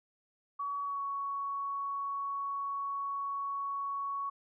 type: tone with pitch glide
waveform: sine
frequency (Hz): 1131 to 1115.4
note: C#6 to C#6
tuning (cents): +34 to +10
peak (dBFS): -33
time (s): 0.59-4.3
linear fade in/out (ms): 10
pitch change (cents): -24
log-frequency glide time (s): 0.84-1.01
effects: none